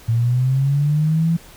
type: linear sweep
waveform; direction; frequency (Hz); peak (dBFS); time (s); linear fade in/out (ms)
sine; up; 112.9 to 168.4; -14; 0.08-1.37; 10
effects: pink hiss -44 dBFS RMS until 1.56 s